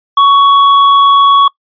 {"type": "tone with tanh clipping", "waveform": "sine", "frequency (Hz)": 1118, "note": "C#6", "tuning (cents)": 14, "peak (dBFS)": -5, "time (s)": [0.17, 1.48], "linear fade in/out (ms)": 5, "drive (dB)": 11, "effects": ["noise-tail reverb RT60 0.1 s tail -23 dB re dry", "resampled to 11025 Hz"]}